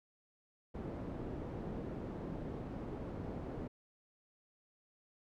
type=low-pass noise; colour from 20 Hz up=white; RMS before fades=-43 dBFS; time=0.74-3.68 s; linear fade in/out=10 ms; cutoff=360 Hz; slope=12 dB/octave; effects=none